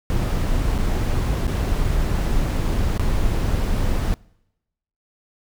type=noise with dropouts; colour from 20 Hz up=brown; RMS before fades=-20 dBFS; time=0.1-4.14 s; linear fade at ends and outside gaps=0 ms; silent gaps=0.779-0.786 / 1.469-1.478 / 1.841-1.845 / 2.978-2.996 s; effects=noise-tail reverb RT60 0.9 s tail -25 dB re dry